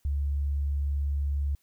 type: tone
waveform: sine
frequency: 71 Hz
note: C#2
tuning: 42 cents sharp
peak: -25 dBFS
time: 0.05-1.55 s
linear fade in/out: 0 ms
effects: white hiss -70 dBFS RMS until 1.62 s